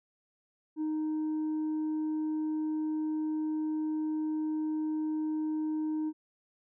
sine tone with tanh clipping, 310 Hz, D#4, 6 cents flat, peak -30 dBFS, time 0.76-6.13 s, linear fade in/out 50 ms, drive 2 dB, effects none

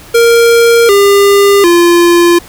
square tone with pitch steps, 466.2 / 401.2 / 345.2 Hz, A#4 / G4 / F4, 0 / +40 / -20 cents, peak -4 dBFS, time 0.14-2.39 s, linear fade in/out 10 ms, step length 750 ms, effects pink hiss -34 dBFS RMS until 2.48 s

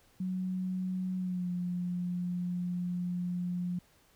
sine tone with pitch glide, 185 to 177.67 Hz, F#3 to F3, 0 to +30 cents, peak -31 dBFS, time 0.2-3.79 s, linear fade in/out 5 ms, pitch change -70 cents, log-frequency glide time 1.17-1.5 s, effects pink hiss -65 dBFS RMS until 4.15 s

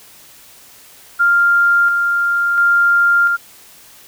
sine tone with tremolo, 1396.9 Hz, F6, in tune, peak -9 dBFS, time 1.19-3.37 s, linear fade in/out 20 ms, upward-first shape square, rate 0.72 Hz, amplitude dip 35%, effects white hiss -43 dBFS RMS until 4.07 s

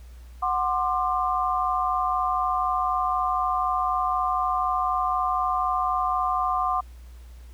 sine tone cluster, 738 / 1049 / 1193 Hz, F#5 / C6 / D6, -5 / +4 / +27 cents, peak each -26 dBFS, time 0.42-6.81 s, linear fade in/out 10 ms, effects added 60 Hz sine -41 dBFS peak until 7.53 s + pink hiss -58 dBFS RMS until 7.53 s

